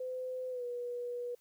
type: tone with pitch glide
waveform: sine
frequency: 510 to 485.6 Hz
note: C5 to B4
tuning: -44 to -29 cents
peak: -36 dBFS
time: 0-1.35 s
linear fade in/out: 5 ms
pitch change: -85 cents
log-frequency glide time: 0.5-0.64 s
effects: white hiss -71 dBFS RMS until 1.4 s